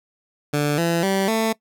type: tone with pitch steps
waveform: 15% pulse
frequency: 146.83 / 168.66 / 193.74 / 222.6 Hz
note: D3 / E3 / G3 / A3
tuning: 0 / +40 / -20 / +20 cents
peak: -12 dBFS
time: 0.53-1.53 s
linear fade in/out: 10 ms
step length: 250 ms
effects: noise-tail reverb RT60 0.1 s tail -21 dB re dry